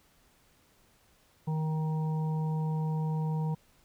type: harmonic tone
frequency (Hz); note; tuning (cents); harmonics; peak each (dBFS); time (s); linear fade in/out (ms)
156.8; D#3; +14; 1 / 3 / 5 / 6; -28 / -43 / -46 / -43; 1.47-3.55; 10
effects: pink hiss -65 dBFS RMS until 3.84 s